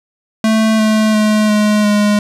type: tone with pitch steps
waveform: square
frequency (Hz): 220 / 216.8 / 213.7 / 210.7 / 207.7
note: A3 / A3 / G#3 / G#3 / G#3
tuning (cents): 0 / -25 / +50 / +25 / 0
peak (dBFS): -10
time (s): 0.44-2.19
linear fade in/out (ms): 2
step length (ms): 350
effects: low-pass 10000 Hz 12 dB/octave + 8-bit